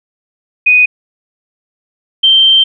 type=tone pair in turn; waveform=sine; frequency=2489 / 3135 Hz; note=D#7 / G7; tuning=0 / -1 cents; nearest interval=major third; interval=399 cents; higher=second; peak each=-4 dBFS; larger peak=neither; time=0.66-0.86 / 2.23-2.64 s; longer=second; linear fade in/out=10 ms; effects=none